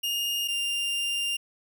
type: tone pair in turn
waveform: 40% pulse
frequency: 2836 / 2797 Hz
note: F7 / F7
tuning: +26 / +2 cents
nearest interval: unison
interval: 24 cents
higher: first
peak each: -25 dBFS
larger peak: neither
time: 0.03-0.48 / 0.48-1.37 s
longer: second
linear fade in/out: 10 ms
effects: none